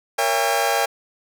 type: chord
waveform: sawtooth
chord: A# diminished seventh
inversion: none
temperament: just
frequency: 466.2 / 559.4 / 671.3 / 805.5 Hz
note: A#4 / C#5 / E5 / G5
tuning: 0 / +16 / +31 / +47 cents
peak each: -22 / -21 / -21 / -17 dBFS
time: 0.18-0.86 s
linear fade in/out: 10 ms
effects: none